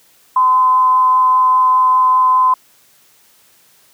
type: tone with amplitude modulation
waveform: sine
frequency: 1023 Hz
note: C6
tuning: 39 cents flat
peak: -7 dBFS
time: 0.36-2.54 s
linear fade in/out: 5 ms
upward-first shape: sine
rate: 241 Hz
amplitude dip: 25%
effects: white hiss -51 dBFS RMS until 3.93 s + high-pass 80 Hz 12 dB/octave